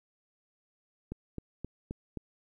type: click train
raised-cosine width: 3 ms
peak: -24 dBFS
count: 5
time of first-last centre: 1.12-2.173 s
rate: 3.8 Hz
effects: 11-bit